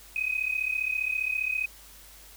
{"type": "tone pair together", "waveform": "sine", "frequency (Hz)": [2500, 2535], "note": ["D#7", "D#7"], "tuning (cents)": [8, 32], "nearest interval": "unison", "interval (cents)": 24, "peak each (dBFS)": [-29, -29], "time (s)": [0.16, 1.66], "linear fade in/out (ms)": 2, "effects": ["added 50 Hz sine -54 dBFS peak until 2.36 s", "white hiss -51 dBFS RMS until 2.36 s"]}